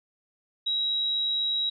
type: tone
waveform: sine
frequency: 3852 Hz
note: B7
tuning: 44 cents flat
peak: -24 dBFS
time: 0.66-1.7 s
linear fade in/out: 10 ms
effects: none